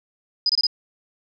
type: tone bursts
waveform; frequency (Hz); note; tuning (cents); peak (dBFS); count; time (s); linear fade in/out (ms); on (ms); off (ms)
sine; 4978; D#8; 0; -16; 4; 0.46-0.668; 2; 34; 24
effects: none